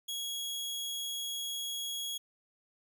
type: tone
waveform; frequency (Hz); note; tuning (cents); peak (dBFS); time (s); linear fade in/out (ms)
sawtooth; 3322; G#7; 0; -32; 0.08-2.18; 10
effects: none